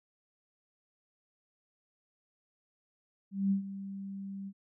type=tone with ADSR envelope; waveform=sine; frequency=196 Hz; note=G3; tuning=in tune; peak=-24 dBFS; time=3.31-4.53 s; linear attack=200 ms; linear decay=110 ms; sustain=-14 dB; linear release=55 ms; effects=none